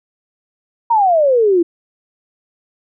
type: exponential sweep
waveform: sine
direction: down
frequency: 955 to 329.6 Hz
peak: -9 dBFS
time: 0.9-1.63 s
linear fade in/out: 10 ms
effects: none